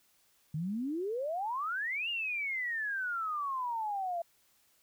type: exponential two-way sweep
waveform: sine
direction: up then down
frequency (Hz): 146.83 to 2866 to 668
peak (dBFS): -32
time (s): 0.54-4.22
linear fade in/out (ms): 5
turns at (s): 2.09
effects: white hiss -69 dBFS RMS until 4.82 s